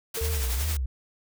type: noise with tremolo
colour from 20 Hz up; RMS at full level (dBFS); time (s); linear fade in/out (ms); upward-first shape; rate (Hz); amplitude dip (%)
white; -32; 0.14-0.77; 5; sine; 11; 40
type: tone with exponential decay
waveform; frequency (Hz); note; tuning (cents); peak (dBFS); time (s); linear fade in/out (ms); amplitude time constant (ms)
sine; 452.4; A4; +48; -29; 0.17-0.86; 2; 150
type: tone with vibrato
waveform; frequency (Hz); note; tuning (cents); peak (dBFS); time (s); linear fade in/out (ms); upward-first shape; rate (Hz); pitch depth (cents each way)
sine; 68.7; C#2; -15; -25; 0.21-0.86; 5; sine; 2.6; 230
effects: none